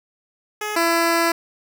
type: tone pair in turn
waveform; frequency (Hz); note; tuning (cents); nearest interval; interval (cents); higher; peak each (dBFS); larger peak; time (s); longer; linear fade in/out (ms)
10% pulse; 422.3 / 335.2; G#4 / E4; +29 / +29; major third; 400; first; -16 / -8; second; 0.61-0.76 / 0.76-1.32; second; 5
effects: none